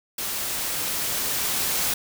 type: noise with level ramp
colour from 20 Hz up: white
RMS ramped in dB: -29 to -24 dBFS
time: 0.18-1.94 s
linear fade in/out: 5 ms
effects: none